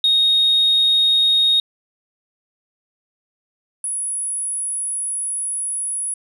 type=tone pair in turn; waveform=sine; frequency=3729 / 10253 Hz; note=A#7 / E9; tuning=0 / -49 cents; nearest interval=octave + tritone; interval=1751 cents; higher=second; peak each=-11 / -21 dBFS; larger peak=first; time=0.04-1.6 / 3.84-6.14 s; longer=second; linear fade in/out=2 ms; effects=tanh soft clip ceiling -9 dBFS